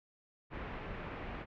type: low-pass noise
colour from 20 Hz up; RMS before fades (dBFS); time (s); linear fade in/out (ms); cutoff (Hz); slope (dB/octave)
pink; -43; 0.5-1.46; 50; 2500; 24
effects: none